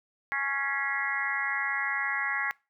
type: harmonic tone with a mistuned harmonic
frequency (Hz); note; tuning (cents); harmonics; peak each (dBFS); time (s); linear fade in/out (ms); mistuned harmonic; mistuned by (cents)
277.2; C#4; 0; 3 / 4 / 5 / 6 / 7 / 8; -38 / -36 / -38 / -32 / -32 / -35; 0.32-2.51; 0; 8; -64
effects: noise-tail reverb RT60 0.3 s tail -23 dB re dry